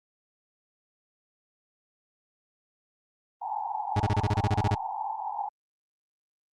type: band-pass noise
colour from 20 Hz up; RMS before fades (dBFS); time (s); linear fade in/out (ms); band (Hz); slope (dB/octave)
white; -33; 3.41-5.49; 10; 780 to 900; 96
type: tone bursts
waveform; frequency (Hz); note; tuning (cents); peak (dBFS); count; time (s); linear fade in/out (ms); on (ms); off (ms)
40% pulse; 103.4; G#2; -7; -21; 12; 3.96-4.748; 5; 40; 28
effects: low-pass 6000 Hz 12 dB/octave + Opus 32 kbps